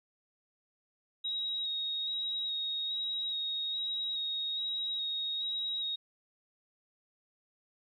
sine tone with vibrato, 3787 Hz, A#7, 27 cents sharp, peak -32 dBFS, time 1.24-5.96 s, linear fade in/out 10 ms, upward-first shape square, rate 1.2 Hz, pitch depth 16 cents each way, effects 12-bit

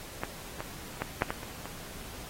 clicks, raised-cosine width 0.5 ms, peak -16 / -20 / -30 / -16 / -10 / -16 / -25 / -23 dBFS, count 8, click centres 0.235 / 0.605 / 0.973 / 1.02 / 1.221 / 1.305 / 1.432 / 1.656 s, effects pink hiss -45 dBFS RMS until 2.29 s + AAC 48 kbps

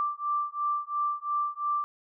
sine beating tone pair, 1174.7 / 1177.6 Hz, D6 / D6, 0 / +4 cents, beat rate 2.9 Hz, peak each -30 dBFS, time 0-1.84 s, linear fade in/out 0 ms, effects none

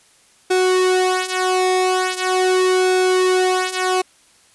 sawtooth tone with flanger, 370 Hz, F#4, in tune, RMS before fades -17 dBFS, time 0.5-4.02 s, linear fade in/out 10 ms, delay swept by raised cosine 1 to 3.4 ms, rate 0.41 Hz, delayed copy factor -0.75, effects white hiss -53 dBFS RMS until 4.54 s + resampled to 24000 Hz

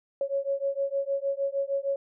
sine beating tone pair, 550 / 556.5 Hz, C#5 / C#5, -14 / +7 cents, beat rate 6.5 Hz, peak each -29 dBFS, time 0.21-1.96 s, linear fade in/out 2 ms, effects none

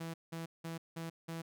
sawtooth tone bursts, 164.81 Hz, E3, in tune, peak -36 dBFS, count 5, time 0-1.42 s, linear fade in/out 10 ms, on 140 ms, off 180 ms, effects none

